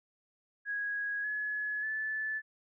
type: tone with pitch steps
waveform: sine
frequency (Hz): 1656 / 1698.6 / 1742.4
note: G#6 / G#6 / A6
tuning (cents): -5 / +39 / -17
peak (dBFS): -32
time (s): 0.65-2.42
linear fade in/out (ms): 50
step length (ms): 590
effects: none